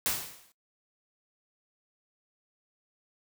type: noise with exponential decay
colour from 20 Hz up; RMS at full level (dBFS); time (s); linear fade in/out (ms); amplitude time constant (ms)
white; -26; 0.06-0.52; 0; 100
effects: noise-tail reverb RT60 0.1 s tail -18 dB re dry